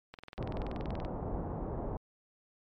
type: click train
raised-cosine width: 0.3 ms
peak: -29 dBFS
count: 20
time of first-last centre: 0.14-1.049 s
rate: 20.9 Hz
type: low-pass noise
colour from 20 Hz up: pink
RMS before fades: -37 dBFS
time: 0.38-1.97 s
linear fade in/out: 2 ms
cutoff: 890 Hz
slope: 24 dB/octave
effects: MP3 48 kbps